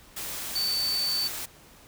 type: tone in noise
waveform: sine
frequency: 4537 Hz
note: C#8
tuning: 39 cents sharp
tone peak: -25 dBFS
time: 0.55-1.28 s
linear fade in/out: 10 ms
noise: white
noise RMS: -35 dBFS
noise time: 0.16-1.46 s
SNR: +7 dB
effects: pink hiss -53 dBFS RMS until 1.87 s